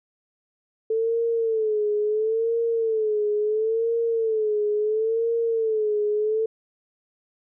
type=tone with vibrato; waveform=sine; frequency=440 Hz; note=A4; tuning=in tune; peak=-20 dBFS; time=0.9-6.46 s; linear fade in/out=5 ms; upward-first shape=sine; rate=0.73 Hz; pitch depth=89 cents each way; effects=none